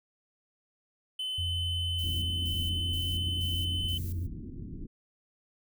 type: tone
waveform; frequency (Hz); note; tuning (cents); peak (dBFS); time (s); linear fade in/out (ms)
triangle; 3039; F#7; +46; -30; 1.19-3.98; 5
type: tone with pitch glide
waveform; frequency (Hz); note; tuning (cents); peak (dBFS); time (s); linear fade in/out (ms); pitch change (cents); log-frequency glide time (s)
sine; 85.9 to 87.6; F2 to F2; -28 to +6; -31; 1.38-4.27; 5; +34; 2.66-3.2
type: noise with tremolo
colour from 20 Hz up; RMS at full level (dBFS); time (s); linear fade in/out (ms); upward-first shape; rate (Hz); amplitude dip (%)
violet; -46; 1.98-4.27; 10; square; 2.1; 80
type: low-pass noise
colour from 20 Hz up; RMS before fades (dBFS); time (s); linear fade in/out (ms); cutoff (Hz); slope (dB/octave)
pink; -40; 2.03-4.87; 10; 340; 48
effects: none